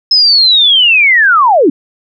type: linear sweep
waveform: sine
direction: down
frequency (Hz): 5180 to 246.9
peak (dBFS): -4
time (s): 0.11-1.7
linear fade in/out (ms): 5
effects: none